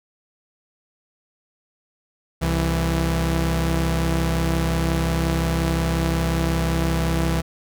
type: tone pair together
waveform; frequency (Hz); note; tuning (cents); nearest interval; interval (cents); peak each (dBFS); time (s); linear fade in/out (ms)
sawtooth; 65.6 / 165.3; C2 / E3; +5 / +5; octave + major third; 1600; -18; 2.41-7.42; 20
effects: none